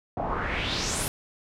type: noise with low-pass filter sweep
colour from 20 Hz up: pink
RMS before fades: -29 dBFS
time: 0.17-1.08 s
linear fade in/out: 0 ms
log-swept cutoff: 690 to 12000 Hz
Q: 3.5
effects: none